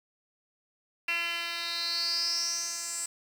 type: tone with band-pass filter sweep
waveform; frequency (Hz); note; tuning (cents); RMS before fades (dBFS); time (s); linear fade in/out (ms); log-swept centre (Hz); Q
10% pulse; 340; F4; -46; -32; 1.08-3.06; 5; 2700 to 7800; 8.5
effects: 8-bit